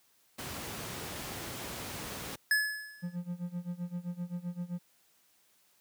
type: noise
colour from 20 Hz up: pink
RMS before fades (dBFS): -40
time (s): 0.38-2.36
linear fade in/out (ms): 10
type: tone with exponential decay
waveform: square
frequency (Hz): 1708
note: G#6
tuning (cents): +48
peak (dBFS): -23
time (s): 2.51-3.16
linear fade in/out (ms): 2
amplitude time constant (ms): 140
type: tone with tremolo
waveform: triangle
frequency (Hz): 175.9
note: F3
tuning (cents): +13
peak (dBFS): -30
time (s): 3.02-4.79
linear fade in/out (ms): 20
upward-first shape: sine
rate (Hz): 7.7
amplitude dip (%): 90
effects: white hiss -68 dBFS RMS until 5.8 s + high-pass 80 Hz 12 dB/octave